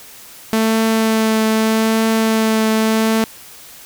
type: tone with vibrato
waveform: sawtooth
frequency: 221.3 Hz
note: A3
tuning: 10 cents sharp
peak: -9 dBFS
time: 0.53-3.24 s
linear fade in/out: 0 ms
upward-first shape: triangle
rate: 0.81 Hz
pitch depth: 15 cents each way
effects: white hiss -39 dBFS RMS until 3.85 s